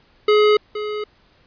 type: tone pair in turn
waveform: square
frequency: 421.8 / 421.8 Hz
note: G#4 / G#4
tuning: +27 / +27 cents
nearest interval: unison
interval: 0 cents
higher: neither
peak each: -12 / -24 dBFS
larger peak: first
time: 0.28-0.57 / 0.75-1.04 s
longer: neither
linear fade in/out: 5 ms
effects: pink hiss -56 dBFS RMS until 1.46 s + resampled to 11025 Hz